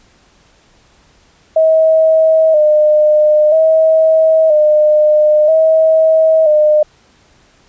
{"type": "tone with vibrato", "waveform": "sine", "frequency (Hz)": 622.3, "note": "D#5", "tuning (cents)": 0, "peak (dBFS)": -6, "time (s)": [1.56, 6.83], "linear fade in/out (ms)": 5, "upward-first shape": "square", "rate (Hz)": 0.51, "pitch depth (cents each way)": 45, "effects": ["pink hiss -50 dBFS RMS until 7.68 s", "resampled to 16000 Hz"]}